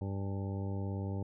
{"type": "harmonic tone with a mistuned harmonic", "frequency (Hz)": 98, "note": "G2", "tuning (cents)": 0, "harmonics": [1, 2, 3, 4, 5, 6, 8, 9], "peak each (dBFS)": [-35, -41, -45, -47, -49, -51, -53, -54], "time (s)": [0.01, 1.23], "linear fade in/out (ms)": 5, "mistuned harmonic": 8, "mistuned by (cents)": 43, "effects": []}